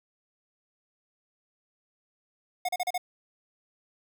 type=tone bursts; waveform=square; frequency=723 Hz; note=F#5; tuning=40 cents flat; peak=-27 dBFS; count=5; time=2.65-2.979 s; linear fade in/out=5 ms; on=37 ms; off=36 ms; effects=none